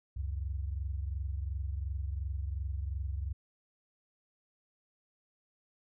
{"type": "tone pair together", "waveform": "sine", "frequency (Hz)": [68.1, 90.9], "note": ["C#2", "F#2"], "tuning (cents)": [-30, -30], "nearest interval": "perfect fourth", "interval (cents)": 500, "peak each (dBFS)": [-34, -39], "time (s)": [0.16, 3.33], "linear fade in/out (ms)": 10, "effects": []}